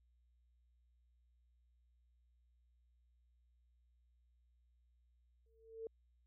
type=tone with exponential growth; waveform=sine; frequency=449.1 Hz; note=A4; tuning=35 cents sharp; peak=-40 dBFS; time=5.46-5.87 s; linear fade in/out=2 ms; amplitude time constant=88 ms; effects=added 60 Hz sine -70 dBFS peak until 6.26 s